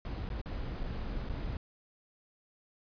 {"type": "noise with dropouts", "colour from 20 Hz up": "brown", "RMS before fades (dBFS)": -37, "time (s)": [0.05, 1.57], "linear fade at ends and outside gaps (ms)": 1, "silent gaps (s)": [[0.29, 0.301], [0.415, 0.458], [0.835, 0.839], [1.29, 1.296]], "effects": ["resampled to 11025 Hz"]}